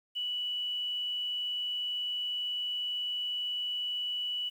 sine tone with quantisation, 2954 Hz, F#7, 3 cents flat, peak -31 dBFS, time 0.15-4.5 s, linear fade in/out 20 ms, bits 10, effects none

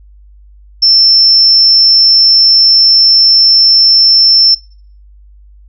sine tone, 5350 Hz, E8, 25 cents sharp, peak -3 dBFS, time 0.82-4.55 s, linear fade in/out 10 ms, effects noise-tail reverb RT60 0.5 s tail -23 dB re dry + added 50 Hz sine -36 dBFS peak until 5.68 s

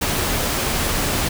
pink noise, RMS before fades -21 dBFS, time 0.01-1.29 s, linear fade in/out 10 ms, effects none

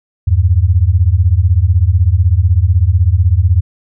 sine beating tone pair, 81.2 / 97.2 Hz, E2 / G2, -26 / -14 cents, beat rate 16 Hz, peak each -10 dBFS, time 0.27-3.61 s, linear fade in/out 10 ms, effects none

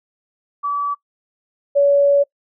sine tone pair in turn, 1149 / 566.4 Hz, D6 / C#5, -38 / +37 cents, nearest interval octave, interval 1225 cents, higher first, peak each -18 / -10 dBFS, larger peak second, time 0.63-0.95 / 1.75-2.24 s, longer second, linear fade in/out 20 ms, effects noise-tail reverb RT60 0.1 s tail -24 dB re dry

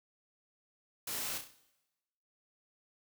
white noise with echo, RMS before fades -39 dBFS, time 1.07-1.38 s, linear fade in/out 5 ms, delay 33 ms, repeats 5, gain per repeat -6 dB, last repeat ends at 1.545 s, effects noise-tail reverb RT60 1.0 s tail -18 dB re dry

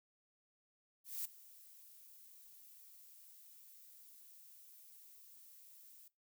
violet noise with ADSR envelope, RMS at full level -40 dBFS, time 1.04-6.08 s, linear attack 210 ms, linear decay 8 ms, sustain -20 dB, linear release 3 ms, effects noise-tail reverb RT60 0.2 s tail -19 dB re dry

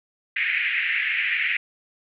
white band-pass noise, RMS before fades -24 dBFS, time 0.36-1.57 s, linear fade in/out 5 ms, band 1800 to 2500 Hz, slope 48 dB/octave, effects none

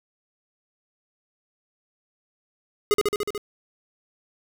square tone with echo, 415.3 Hz, G#4, in tune, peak -16 dBFS, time 2.91-2.94 s, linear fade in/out 0 ms, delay 73 ms, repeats 6, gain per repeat -2 dB, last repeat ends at 3.378 s, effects none

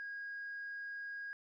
sine tone, 1638 Hz, G#6, 24 cents flat, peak -40 dBFS, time 0-1.33 s, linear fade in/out 0 ms, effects tanh soft clip ceiling -38 dBFS

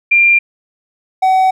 sine / triangle tone pair in turn, 2386 / 754.4 Hz, D7 / F#5, +27 / +33 cents, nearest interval octave + minor sixth, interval 1994 cents, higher first, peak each -6 dBFS, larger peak neither, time 0.11-0.39 / 1.22-1.51 s, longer second, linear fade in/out 10 ms, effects none

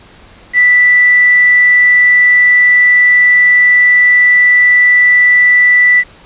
sine tone with quantisation, 1972 Hz, B6, 3 cents flat, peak -4 dBFS, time 0.53-6.04 s, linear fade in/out 50 ms, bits 4, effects pink hiss -40 dBFS RMS until 6.25 s + resampled to 8000 Hz

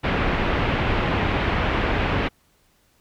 pink low-pass noise, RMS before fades -22 dBFS, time 0.03-2.29 s, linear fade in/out 20 ms, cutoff 2900 Hz, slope 24 dB/octave, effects pink hiss -62 dBFS RMS until 3 s

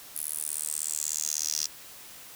10% pulse tone with high-pass filter sweep, 76.4 Hz, D#2, 31 cents flat, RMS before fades -32 dBFS, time 0.15-1.67 s, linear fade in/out 10 ms, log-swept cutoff 11000 to 5500 Hz, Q 5.3, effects white hiss -47 dBFS RMS until 2.35 s

